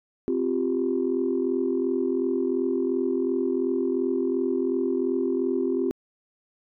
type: chord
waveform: sine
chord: C suspended fourth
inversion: none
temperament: equal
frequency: 261.6 / 349.2 / 392 Hz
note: C4 / F4 / G4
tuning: 0 / 0 / 0 cents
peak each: -26 dBFS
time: 0.28-5.91 s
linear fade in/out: 0 ms
effects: tanh soft clip ceiling -14 dBFS